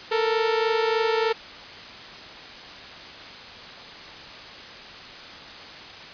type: tone pair together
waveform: sawtooth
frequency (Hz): 442.9 / 466.2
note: A4 / A#4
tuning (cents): +11 / 0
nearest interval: minor second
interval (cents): 89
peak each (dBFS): -18 / -22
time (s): 0.11-1.33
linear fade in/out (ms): 10
effects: white hiss -40 dBFS RMS until 6.13 s + resampled to 11025 Hz